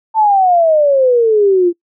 sine exponential sweep, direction down, 897 to 340 Hz, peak -7 dBFS, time 0.14-1.73 s, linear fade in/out 50 ms, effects noise-tail reverb RT60 0.1 s tail -23 dB re dry

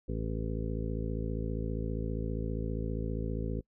harmonic tone, 55 Hz, A1, in tune, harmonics 1 / 2 / 3 / 4 / 5 / 7 / 8 / 9, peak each -35 / -38 / -40 / -41 / -42 / -43 / -44 / -45 dBFS, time 0.08-3.61 s, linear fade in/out 10 ms, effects noise-tail reverb RT60 0.1 s tail -25 dB re dry

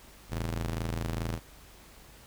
sawtooth ring-modulated tone, 82.41 Hz, E2, in tune, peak -24 dBFS, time 0.29-1.4 s, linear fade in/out 50 ms, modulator 28.8 Hz, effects added 50 Hz sine -58 dBFS peak until 2.26 s + pink hiss -54 dBFS RMS until 2.26 s

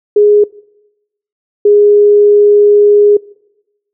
sine tone pair in turn, 415.3 / 412.9 Hz, G#4 / G#4, 0 / -10 cents, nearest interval unison, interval 10 cents, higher first, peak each -3 dBFS, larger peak neither, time 0.16-0.44 / 1.65-3.17 s, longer second, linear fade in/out 5 ms, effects noise-tail reverb RT60 0.9 s tail -22 dB re dry

